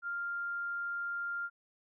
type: tone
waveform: sine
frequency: 1396.9 Hz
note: F6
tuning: in tune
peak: -34 dBFS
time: 0.02-1.5 s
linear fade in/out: 50 ms
effects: none